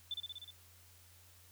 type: tone with echo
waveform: sine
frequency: 3520 Hz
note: A7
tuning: in tune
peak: -36 dBFS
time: 0.11-0.14 s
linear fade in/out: 2 ms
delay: 61 ms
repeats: 6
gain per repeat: -2 dB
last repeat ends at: 0.506 s
effects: added 88 Hz sine -63 dBFS peak until 1.51 s + white hiss -63 dBFS RMS until 1.51 s